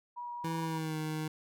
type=tone with vibrato; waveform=sine; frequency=962 Hz; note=B5; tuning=46 cents flat; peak=-38 dBFS; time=0.16-0.79 s; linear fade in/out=20 ms; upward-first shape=sine; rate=4.4 Hz; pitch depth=8 cents each way
type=tone with pitch glide; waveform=25% pulse; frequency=164.1 to 155.7 Hz; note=E3 to D#3; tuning=-8 to +2 cents; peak=-30 dBFS; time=0.44-1.28 s; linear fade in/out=5 ms; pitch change=-90 cents; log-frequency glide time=0.6-0.97 s
effects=none

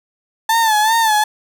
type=tone with vibrato; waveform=35% pulse; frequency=880 Hz; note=A5; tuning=in tune; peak=-10 dBFS; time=0.49-1.24 s; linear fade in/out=5 ms; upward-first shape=sine; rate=2.6 Hz; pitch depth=77 cents each way; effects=none

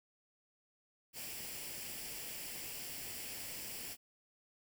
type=noise with comb filter; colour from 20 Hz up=white; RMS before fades=-45 dBFS; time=1.13-3.97 s; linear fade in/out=50 ms; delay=0.39 ms; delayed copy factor=+0.55; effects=none

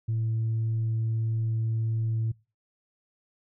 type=tone; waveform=sine; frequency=112.3 Hz; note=A2; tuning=36 cents sharp; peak=-23 dBFS; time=0.08-2.32 s; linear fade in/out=10 ms; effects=noise-tail reverb RT60 0.3 s tail -24 dB re dry + tanh soft clip ceiling -22 dBFS

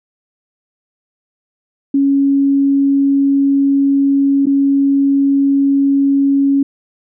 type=tone with dropouts; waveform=sine; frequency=277.2 Hz; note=C#4; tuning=in tune; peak=-9 dBFS; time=1.94-6.63 s; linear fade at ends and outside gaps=5 ms; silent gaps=4.458-4.467 s; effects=none

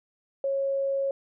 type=tone; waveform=sine; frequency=548 Hz; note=C#5; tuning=20 cents flat; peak=-24 dBFS; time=0.44-1.11 s; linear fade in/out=2 ms; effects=none

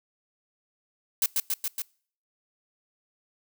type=noise with echo; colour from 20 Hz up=blue; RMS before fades=-23 dBFS; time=1.22-1.26 s; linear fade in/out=2 ms; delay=140 ms; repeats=4; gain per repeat=-2 dB; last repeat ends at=1.82 s; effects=noise-tail reverb RT60 0.5 s tail -25 dB re dry

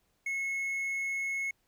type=tone; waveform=triangle; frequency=2182 Hz; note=C#7; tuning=28 cents flat; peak=-29 dBFS; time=0.26-1.51 s; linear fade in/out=5 ms; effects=pink hiss -74 dBFS RMS until 1.67 s

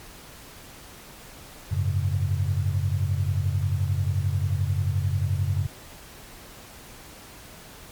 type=chord; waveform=sine; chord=F# suspended second; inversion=none; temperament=equal; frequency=92.5 / 103.83 / 138.59 Hz; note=F#2 / G#2 / C#3; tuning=0 / 0 / 0 cents; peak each=-24 / -27 / -28 dBFS; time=1.71-5.67 s; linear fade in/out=10 ms; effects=pink hiss -45 dBFS RMS until 7.91 s + MP3 96 kbps

